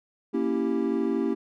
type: chord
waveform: triangle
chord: A# diminished seventh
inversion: none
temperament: equal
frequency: 233.1 / 277.2 / 329.6 / 392 Hz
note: A#3 / C#4 / E4 / G4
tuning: 0 / 0 / 0 / 0 cents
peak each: -27 dBFS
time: 0.33-1.35 s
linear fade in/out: 20 ms
effects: none